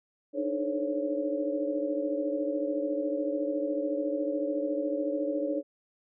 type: tone cluster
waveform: sine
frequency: 297.5 / 311.4 / 427.6 / 519 / 559 Hz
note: D4 / D#4 / A4 / C5 / C#5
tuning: +22 / +2 / -49 / -14 / +14 cents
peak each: -32 / -36 / -38 / -38 / -31 dBFS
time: 0.33-5.63 s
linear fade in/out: 50 ms
effects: none